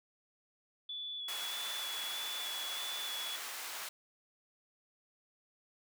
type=tone with vibrato; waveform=sine; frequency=3424 Hz; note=A7; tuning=48 cents flat; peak=-39 dBFS; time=0.89-3.36 s; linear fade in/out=5 ms; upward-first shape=square; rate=1.6 Hz; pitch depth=18 cents each way
type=high-pass noise; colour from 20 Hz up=pink; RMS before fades=-43 dBFS; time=1.28-3.89 s; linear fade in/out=5 ms; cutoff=1000 Hz; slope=12 dB/octave
effects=none